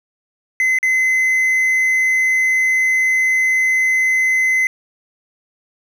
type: tone with dropouts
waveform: triangle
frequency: 2046 Hz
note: C7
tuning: 39 cents flat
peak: -11 dBFS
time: 0.6-4.67 s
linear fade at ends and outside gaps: 1 ms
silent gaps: 0.787-0.829 s
effects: none